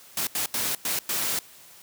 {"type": "noise bursts at uneven times", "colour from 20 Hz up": "white", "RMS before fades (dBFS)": -27, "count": 5, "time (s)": [[0.17, 0.27], [0.35, 0.46], [0.54, 0.75], [0.85, 0.99], [1.09, 1.39]], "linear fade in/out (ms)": 2, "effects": ["white hiss -50 dBFS RMS until 1.82 s", "high-pass 80 Hz 12 dB/octave"]}